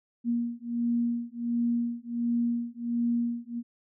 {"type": "beating tone pair", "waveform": "sine", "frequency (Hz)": [235.9, 237.3], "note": ["A#3", "A#3"], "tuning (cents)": [21, 31], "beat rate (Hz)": 1.4, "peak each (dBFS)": -29, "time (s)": [0.24, 3.63], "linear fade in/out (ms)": 50, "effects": []}